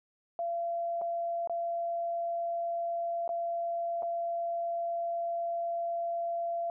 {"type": "tone with dropouts", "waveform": "sine", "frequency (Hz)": 682, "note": "F5", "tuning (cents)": -41, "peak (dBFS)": -30, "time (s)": [0.39, 6.7], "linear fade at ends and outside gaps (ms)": 1, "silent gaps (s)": [[1.014, 1.018], [1.474, 1.496], [3.278, 3.291], [4.023, 4.03]], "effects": []}